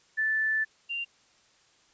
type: tone pair in turn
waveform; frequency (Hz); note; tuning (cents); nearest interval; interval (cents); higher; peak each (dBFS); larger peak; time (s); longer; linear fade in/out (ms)
sine; 1756 / 2779; A6 / F7; -4 / -9; minor sixth; 795; second; -24 / -30; first; 0.17-0.65 / 0.89-1.05; first; 20
effects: white hiss -63 dBFS RMS until 1.93 s + resampled to 16000 Hz